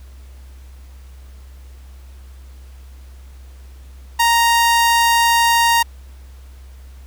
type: tone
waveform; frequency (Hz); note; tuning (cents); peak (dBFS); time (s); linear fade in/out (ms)
sawtooth; 932.3; A#5; 0; -8; 4.19-5.83; 10
effects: added 65 Hz sine -36 dBFS peak until 7.06 s + pink hiss -52 dBFS RMS until 7.06 s